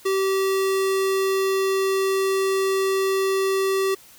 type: tone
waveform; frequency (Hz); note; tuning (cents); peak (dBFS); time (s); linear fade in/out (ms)
square; 385.7; G4; -28; -20; 0.05-3.95; 10
effects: white hiss -49 dBFS RMS until 4.18 s